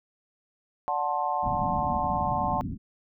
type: chord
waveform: sine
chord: D dominant seventh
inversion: none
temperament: just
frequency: 587.3 / 734.2 / 881 / 1057.2 Hz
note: D5 / F#5 / A5 / C6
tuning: 0 / -14 / +2 / +18 cents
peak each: -35 / -29 / -29 / -31 dBFS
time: 0.88-2.61 s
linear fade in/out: 0 ms
type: low-pass noise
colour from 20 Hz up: white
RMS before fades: -33 dBFS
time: 1.42-2.78 s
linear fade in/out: 50 ms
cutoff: 270 Hz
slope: 48 dB/octave
effects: none